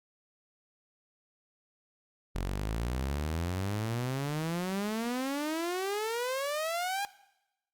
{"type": "exponential sweep", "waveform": "sawtooth", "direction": "up", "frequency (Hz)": [43.4, 820], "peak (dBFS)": -27, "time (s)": [2.35, 7.05], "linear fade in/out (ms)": 0, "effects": ["noise-tail reverb RT60 0.9 s tail -19 dB re dry", "Opus 48 kbps"]}